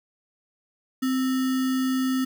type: tone with sample-and-hold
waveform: sine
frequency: 260 Hz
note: C4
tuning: 11 cents flat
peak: -21 dBFS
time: 1.02-2.25 s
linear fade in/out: 10 ms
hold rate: 1575 Hz
effects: none